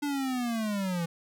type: linear sweep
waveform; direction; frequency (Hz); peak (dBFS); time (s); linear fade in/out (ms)
square; down; 293.7 to 164.81; -29; 0.02-1.06; 10
effects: none